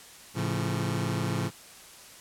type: chord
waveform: sawtooth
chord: A augmented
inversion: none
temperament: just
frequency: 110 / 137.5 / 171.88 Hz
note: A2 / C#3 / E#3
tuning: 0 / -14 / -27 cents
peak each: -27 / -28 / -28 dBFS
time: 0.34-1.51 s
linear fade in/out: 50 ms
effects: white hiss -49 dBFS RMS until 2.2 s + low-pass 11000 Hz 12 dB/octave